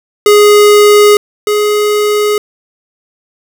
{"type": "tone pair in turn", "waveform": "square", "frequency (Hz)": [415.3, 418.4], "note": ["G#4", "G#4"], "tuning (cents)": [0, 13], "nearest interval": "unison", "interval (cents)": 13, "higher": "second", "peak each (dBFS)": [-3, -9], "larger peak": "first", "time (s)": [[0.26, 1.17], [1.47, 2.38]], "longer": "neither", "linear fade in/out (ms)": 2, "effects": []}